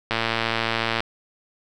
click train, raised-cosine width 0.3 ms, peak -6 dBFS, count 103, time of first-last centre 0.11-1.005 s, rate 114 Hz, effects none

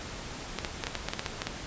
clicks, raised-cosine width 0.2 ms, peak -13 dBFS, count 11, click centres 0.587 / 0.648 / 0.838 / 0.869 / 0.953 / 1.086 / 1.135 / 1.194 / 1.262 / 1.419 / 1.47 s, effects pink hiss -40 dBFS RMS until 1.66 s + resampled to 16000 Hz

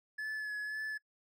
triangle tone with vibrato, 1715 Hz, A6, 45 cents flat, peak -34 dBFS, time 0.18-0.98 s, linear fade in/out 10 ms, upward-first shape sine, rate 1.9 Hz, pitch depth 23 cents each way, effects noise-tail reverb RT60 0.1 s tail -23 dB re dry

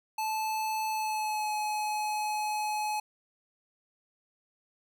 square tone with pitch glide, 871 to 848.7 Hz, A5 to G#5, -18 to +37 cents, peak -30 dBFS, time 0.18-3 s, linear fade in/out 5 ms, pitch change -45 cents, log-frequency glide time 0.89-1.53 s, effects none

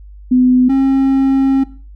sine / triangle tone pair in turn, 252.5 / 269.2 Hz, B3 / C4, +39 / +49 cents, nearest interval minor second, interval 110 cents, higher second, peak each -7 dBFS, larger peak neither, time 0.31-0.69 / 0.69-1.64 s, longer second, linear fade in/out 10 ms, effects noise-tail reverb RT60 0.4 s tail -18 dB re dry + added 50 Hz sine -33 dBFS peak until 1.95 s

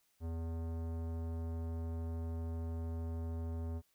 sine tone with tanh clipping, 82.41 Hz, E2, in tune, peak -39 dBFS, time 0.2-3.82 s, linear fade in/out 50 ms, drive 18 dB, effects white hiss -75 dBFS RMS until 3.94 s

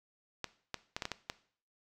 clicks, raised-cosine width 0.2 ms, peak -18 dBFS, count 7, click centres 0.443 / 0.743 / 0.965 / 1.022 / 1.054 / 1.117 / 1.299 s, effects noise-tail reverb RT60 0.5 s tail -17 dB re dry

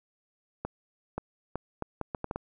accelerating click train, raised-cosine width 1 ms, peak -18 dBFS, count 9, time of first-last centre 0.65-2.36 s, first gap 530 ms, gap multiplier 0.71, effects none

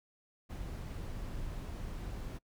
brown noise, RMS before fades -41 dBFS, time 0.49-2.39 s, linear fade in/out 20 ms, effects noise-tail reverb RT60 0.1 s tail -25 dB re dry

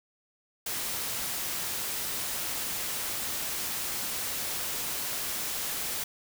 white noise, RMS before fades -33 dBFS, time 0.66-6.04 s, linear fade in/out 5 ms, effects none

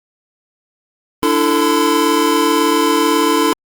square tone cluster, 293 / 331.2 / 443.7 / 1021 Hz, D4 / E4 / A4 / C6, -4 / +8 / +14 / -43 cents, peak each -18 dBFS, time 1.23-3.53 s, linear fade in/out 0 ms, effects Opus 32 kbps

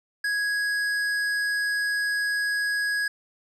triangle tone with hard clipping, 1661.2 Hz, G#6, in tune, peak -25 dBFS, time 0.24-3.08 s, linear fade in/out 5 ms, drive 14 dB, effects none

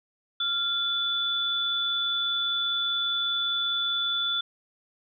sine tone pair together, 1388 / 3475 Hz, F6 / A7, -11 / -22 cents, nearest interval octave + major third, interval 1589 cents, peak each -32 / -25 dBFS, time 0.4-4.41 s, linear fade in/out 5 ms, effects none

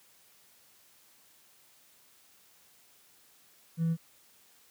triangle tone with hard clipping, 164.81 Hz, E3, in tune, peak -25 dBFS, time 3.77-3.97 s, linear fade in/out 50 ms, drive 2 dB, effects white hiss -62 dBFS RMS until 4.7 s + high-pass 80 Hz 12 dB/octave

